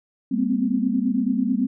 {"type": "tone cluster", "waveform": "sine", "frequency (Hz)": [198.2, 230.4, 255.4, 264.5], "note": ["G3", "A#3", "C4", "C4"], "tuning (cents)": [19, -20, -42, 19], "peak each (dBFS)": [-25, -24, -23, -27], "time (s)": [0.31, 1.67], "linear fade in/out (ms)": 10, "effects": []}